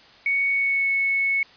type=tone with pitch glide; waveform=sine; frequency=2227 to 2205 Hz; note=C#7 to C#7; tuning=+7 to -10 cents; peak=-19 dBFS; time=0.26-1.43 s; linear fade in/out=2 ms; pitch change=-17 cents; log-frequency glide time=0.5-0.88 s; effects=white hiss -50 dBFS RMS until 1.56 s + resampled to 11025 Hz